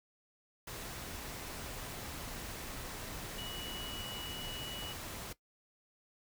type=tone in noise; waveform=sine; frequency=2932 Hz; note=F#7; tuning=16 cents flat; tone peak=-44 dBFS; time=3.38-4.93 s; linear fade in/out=5 ms; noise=pink; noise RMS=-44 dBFS; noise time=0.67-5.33 s; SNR=-3 dB; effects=noise-tail reverb RT60 0.1 s tail -17 dB re dry